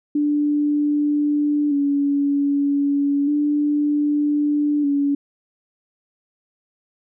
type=tone with vibrato; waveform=sine; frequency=288.7 Hz; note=D4; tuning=30 cents flat; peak=-16 dBFS; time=0.15-5.15 s; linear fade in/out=5 ms; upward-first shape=square; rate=0.32 Hz; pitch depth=32 cents each way; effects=none